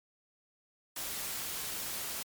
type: noise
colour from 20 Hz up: white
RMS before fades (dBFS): -38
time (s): 0.96-2.23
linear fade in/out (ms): 5
effects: MP3 96 kbps